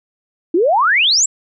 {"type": "exponential sweep", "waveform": "sine", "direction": "up", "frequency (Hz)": [314.6, 7902], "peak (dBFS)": -10, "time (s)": [0.54, 1.26], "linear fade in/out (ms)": 5, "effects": []}